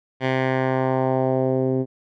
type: tone with low-pass filter sweep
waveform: 10% pulse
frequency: 130.81 Hz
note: C3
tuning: in tune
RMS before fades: -21 dBFS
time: 0.2-1.86 s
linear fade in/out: 50 ms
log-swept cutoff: 2700 to 340 Hz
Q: 1.5
effects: none